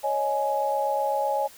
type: chord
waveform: sine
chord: C# suspended second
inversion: none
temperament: equal with one note detuned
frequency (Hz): 554.4 / 622.3 / 836.9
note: C#5 / D#5 / G#5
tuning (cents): 0 / 0 / +13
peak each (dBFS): -27 / -30 / -25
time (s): 0.03-1.48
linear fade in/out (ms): 20
effects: white hiss -49 dBFS RMS until 1.57 s